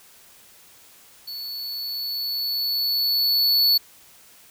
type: tone with level ramp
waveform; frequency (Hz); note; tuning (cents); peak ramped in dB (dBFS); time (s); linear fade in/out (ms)
square; 4435; C#8; 0; -32 to -15; 1.27-3.78; 10
effects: white hiss -51 dBFS RMS until 4.5 s